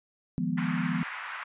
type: chord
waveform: sine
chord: F half-diminished seventh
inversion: third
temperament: equal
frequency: 155.56 / 174.61 / 207.7 / 246.9 Hz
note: Eb3 / F3 / Ab3 / Cb4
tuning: 0 / 0 / 0 / 0 cents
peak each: -35 / -30 / -34 / -31 dBFS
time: 0.38-1.03 s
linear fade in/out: 0 ms
type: band-pass noise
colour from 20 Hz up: white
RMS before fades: -38 dBFS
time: 0.57-1.44 s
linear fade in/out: 10 ms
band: 1000 to 2100 Hz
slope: 24 dB/octave
effects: resampled to 8000 Hz